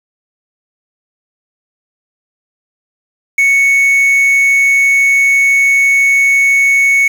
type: tone with quantisation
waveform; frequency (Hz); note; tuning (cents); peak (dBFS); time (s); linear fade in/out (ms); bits
triangle; 2217; C#7; 0; -5; 3.38-7.08; 5; 5
effects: none